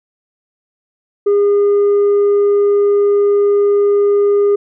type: tone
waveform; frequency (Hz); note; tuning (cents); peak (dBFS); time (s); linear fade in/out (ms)
sine; 406.8; G#4; -36; -6; 1.26-4.56; 10
effects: tanh soft clip ceiling -8 dBFS